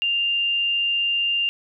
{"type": "tone with frequency modulation", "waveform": "sine", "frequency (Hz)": 2795, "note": "F7", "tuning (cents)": 1, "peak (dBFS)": -19, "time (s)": [0.02, 1.49], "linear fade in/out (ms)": 0, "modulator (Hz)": 96.9, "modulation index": 0.22, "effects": []}